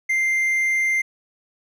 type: tone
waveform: triangle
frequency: 2093 Hz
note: C7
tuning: in tune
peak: -16 dBFS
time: 0.09-1.02 s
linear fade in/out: 10 ms
effects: none